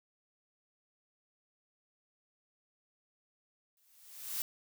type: noise with exponential growth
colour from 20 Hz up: blue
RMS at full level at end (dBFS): -34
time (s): 3.77-4.42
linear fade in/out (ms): 1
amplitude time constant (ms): 140
effects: none